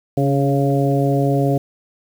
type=harmonic tone with a mistuned harmonic; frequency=138.59 Hz; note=C#3; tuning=in tune; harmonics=1 / 2 / 3 / 4 / 5; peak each=-17 / -20 / -22 / -23 / -24 dBFS; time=0.17-1.58 s; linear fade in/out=5 ms; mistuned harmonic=2; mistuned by=+29 cents; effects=7-bit